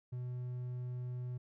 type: tone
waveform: triangle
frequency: 124.3 Hz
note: B2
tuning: 12 cents sharp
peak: -36 dBFS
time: 0.12-1.38 s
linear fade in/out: 10 ms
effects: none